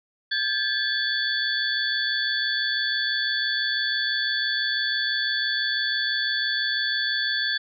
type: tone cluster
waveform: sine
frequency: 1598 / 1724 / 3441 / 4480 Hz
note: G6 / A6 / A7 / C#8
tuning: +33 / -36 / -39 / +18 cents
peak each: -28 dBFS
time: 0.31-7.58 s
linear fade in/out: 10 ms
effects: none